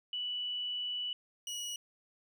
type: tone pair in turn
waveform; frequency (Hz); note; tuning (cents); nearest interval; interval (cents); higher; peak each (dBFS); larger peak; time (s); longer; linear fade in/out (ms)
sine / 25% pulse; 2960 / 2916; F#7 / F#7; 0 / -26; unison; 26; first; -34 / -34; neither; 0.13-1.13 / 1.47-1.76; first; 2
effects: none